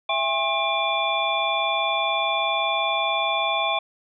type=tone cluster; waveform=sine; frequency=663 / 808 / 1078 / 2384 / 3463 Hz; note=E5 / G#5 / C#6 / D7 / A7; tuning=+10 / -48 / -49 / +25 / -28 cents; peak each=-27 dBFS; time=0.09-3.79 s; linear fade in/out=5 ms; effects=none